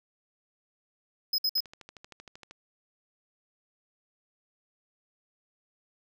square tone bursts, 5080 Hz, D#8, 35 cents sharp, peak -25 dBFS, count 3, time 1.33-1.605 s, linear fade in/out 5 ms, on 53 ms, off 58 ms
click train, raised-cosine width 0.2 ms, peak -29 dBFS, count 13, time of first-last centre 1.58-2.51 s, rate 12.9 Hz
effects none

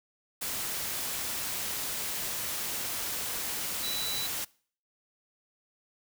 sine tone in noise, 3951 Hz, B7, in tune, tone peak -33 dBFS, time 3.83-4.27 s, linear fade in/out 10 ms, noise white, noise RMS -34 dBFS, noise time 0.41-4.45 s, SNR -2 dB, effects noise-tail reverb RT60 0.5 s tail -24 dB re dry

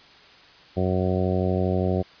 harmonic tone, 92.5 Hz, F#2, in tune, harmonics 1 / 2 / 3 / 4 / 5 / 6 / 7 / 8, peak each -25 / -26 / -32 / -28 / -31 / -31 / -32 / -35 dBFS, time 0.76-2.03 s, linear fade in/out 20 ms, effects white hiss -50 dBFS RMS until 2.2 s + resampled to 11025 Hz

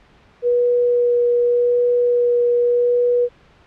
sine tone with vibrato, 483.9 Hz, B4, 35 cents flat, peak -13 dBFS, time 0.42-3.29 s, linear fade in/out 50 ms, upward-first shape sine, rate 0.85 Hz, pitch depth 9 cents each way, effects pink hiss -51 dBFS RMS until 3.66 s + low-pass 3000 Hz 12 dB/octave

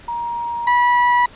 sine / 35% pulse tone pair in turn, 944 / 974.5 Hz, A#5 / B5, +22 / -23 cents, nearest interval minor second, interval 55 cents, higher second, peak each -21 / -10 dBFS, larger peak second, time 0.08-0.67 / 0.67-1.26 s, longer neither, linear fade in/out 5 ms, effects pink hiss -43 dBFS RMS until 1.35 s + resampled to 8000 Hz

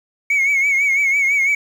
sine tone with vibrato, 2217 Hz, C#7, in tune, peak -11 dBFS, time 0.3-1.55 s, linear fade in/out 5 ms, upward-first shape triangle, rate 6 Hz, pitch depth 80 cents each way, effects tanh soft clip ceiling -12 dBFS + 7-bit

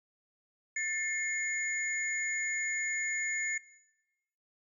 sine tone cluster, 1772 / 2143 / 6870 Hz, A6 / C7 / A8, +12 / +41 / -42 cents, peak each -37 / -33 / -38 dBFS, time 0.76-3.58 s, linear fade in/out 5 ms, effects noise-tail reverb RT60 1.0 s tail -19 dB re dry

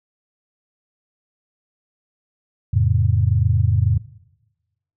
sine chord, F augmented, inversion none, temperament just, 87.31 / 109.13 / 136.42 Hz, F2 / A2 / C#3, 0 / -14 / -27 cents, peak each -18 / -16 / -21 dBFS, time 2.73-3.98 s, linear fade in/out 10 ms, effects noise-tail reverb RT60 1.0 s tail -18 dB re dry

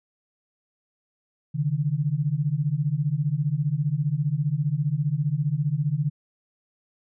sine beating tone pair, 138.59 / 153.59 Hz, C#3 / D#3, 0 / -22 cents, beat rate 15 Hz, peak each -25 / -24 dBFS, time 1.54-6.1 s, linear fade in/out 20 ms, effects none

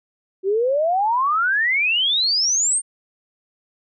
sine exponential sweep, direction up, 370 to 8990 Hz, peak -16 dBFS, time 0.43-2.82 s, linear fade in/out 50 ms, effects none

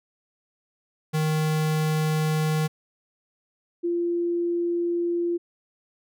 square / sine tone pair in turn, 155.56 / 344.8 Hz, D#3 / F4, 0 / -22 cents, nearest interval octave + major second, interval 1378 cents, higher second, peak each -22 dBFS, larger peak neither, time 1.13-2.68 / 3.83-5.38 s, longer neither, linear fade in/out 20 ms, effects none

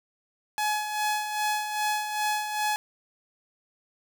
sawtooth tone with tremolo, 846 Hz, G#5, 32 cents sharp, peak -20 dBFS, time 0.58-2.76 s, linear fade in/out 0 ms, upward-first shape sine, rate 2.5 Hz, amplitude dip 55%, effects none

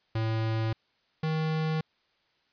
square tone pair in turn, 111.5 / 157.68 Hz, A2 / D#3, +23 / +23 cents, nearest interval tritone, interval 600 cents, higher second, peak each -27 / -27 dBFS, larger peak neither, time 0.15-0.73 / 1.23-1.81 s, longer neither, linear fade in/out 5 ms, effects white hiss -70 dBFS RMS until 2.52 s + resampled to 11025 Hz

